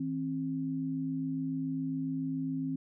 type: tone pair together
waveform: sine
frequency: 159.3 / 266.5 Hz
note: D#3 / C4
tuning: +41 / +32 cents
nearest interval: major sixth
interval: 891 cents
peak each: -37 / -32 dBFS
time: 0-2.76 s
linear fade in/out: 5 ms
effects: none